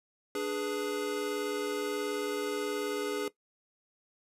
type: chord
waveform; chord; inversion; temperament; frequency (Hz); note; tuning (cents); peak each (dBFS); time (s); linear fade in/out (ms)
square; G# diminished; second; equal; 293.7 / 415.3 / 493.9; D4 / G#4 / B4; 0 / 0 / 0; -38 / -34 / -39; 0.35-3.28; 2
effects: noise-tail reverb RT60 0.1 s tail -17 dB re dry + resampled to 32000 Hz